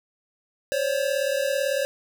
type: tone pair together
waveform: square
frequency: 532 / 570 Hz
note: C5 / C#5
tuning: +29 / +48 cents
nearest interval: minor second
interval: 119 cents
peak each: -26 dBFS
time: 0.72-1.85 s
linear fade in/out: 0 ms
effects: none